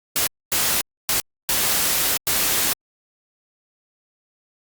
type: noise bursts at uneven times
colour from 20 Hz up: white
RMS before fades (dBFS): -20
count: 5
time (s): 0.16-0.27 / 0.52-0.81 / 1.09-1.2 / 1.49-2.17 / 2.27-2.73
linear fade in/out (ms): 0
effects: Opus 48 kbps